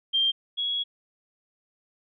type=tone pair in turn; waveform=sine; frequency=3179 / 3337 Hz; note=G7 / G#7; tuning=+24 / +8 cents; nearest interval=minor second; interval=84 cents; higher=second; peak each=-20 / -25 dBFS; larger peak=first; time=0.13-0.32 / 0.57-0.84 s; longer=second; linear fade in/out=20 ms; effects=none